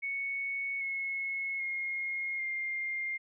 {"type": "tone with pitch steps", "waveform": "sine", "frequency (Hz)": [2217, 2181, 2146, 2112], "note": ["C#7", "C#7", "C7", "C7"], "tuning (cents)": [0, -29, 43, 16], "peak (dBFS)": -32, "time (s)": [0.02, 3.18], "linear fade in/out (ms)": 20, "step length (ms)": 790, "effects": []}